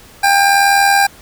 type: tone with amplitude modulation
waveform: 25% pulse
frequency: 798 Hz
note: G5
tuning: 31 cents sharp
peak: -3 dBFS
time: 0.23-1.07 s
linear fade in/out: 10 ms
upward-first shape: sine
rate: 80.6 Hz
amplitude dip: 45%
effects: pink hiss -41 dBFS RMS until 1.21 s